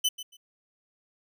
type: tone with echo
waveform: sawtooth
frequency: 3019 Hz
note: F#7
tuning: 34 cents sharp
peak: -19 dBFS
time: 0.04-0.09 s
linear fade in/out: 10 ms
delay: 140 ms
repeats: 2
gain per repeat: -14 dB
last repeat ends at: 0.37 s
effects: none